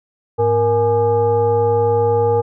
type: tone with frequency modulation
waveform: sine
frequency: 470 Hz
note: A#4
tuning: 14 cents sharp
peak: -12 dBFS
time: 0.38-2.42 s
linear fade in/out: 20 ms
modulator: 366 Hz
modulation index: 0.86
effects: none